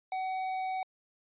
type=tone with tanh clipping; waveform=sine; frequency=753 Hz; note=F#5; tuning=30 cents sharp; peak=-33 dBFS; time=0.12-0.83 s; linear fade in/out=2 ms; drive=10 dB; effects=resampled to 8000 Hz